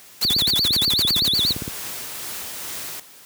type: noise bursts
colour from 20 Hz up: white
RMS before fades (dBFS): -26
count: 13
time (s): 0.21-1.284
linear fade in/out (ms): 5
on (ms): 42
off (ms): 44
type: tone with vibrato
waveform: triangle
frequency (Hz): 3951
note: B7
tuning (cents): 0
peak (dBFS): -16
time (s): 0.22-1.53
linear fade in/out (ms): 10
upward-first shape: sine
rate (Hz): 8.1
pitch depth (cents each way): 270
type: click train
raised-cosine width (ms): 3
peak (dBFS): -15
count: 26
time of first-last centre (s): 0.25-1.679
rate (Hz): 17.5
type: noise with tremolo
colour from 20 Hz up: white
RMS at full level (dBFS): -31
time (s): 1.34-3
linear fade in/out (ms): 5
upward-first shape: triangle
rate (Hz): 2.3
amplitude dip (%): 25
effects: white hiss -46 dBFS RMS until 3.25 s + high-pass 60 Hz 12 dB/octave